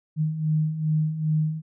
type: beating tone pair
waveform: sine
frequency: 153.4 / 155.9 Hz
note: D#3 / D#3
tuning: -24 / +4 cents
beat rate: 2.5 Hz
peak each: -28 / -22 dBFS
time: 0.16-1.62 s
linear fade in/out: 50 ms
effects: none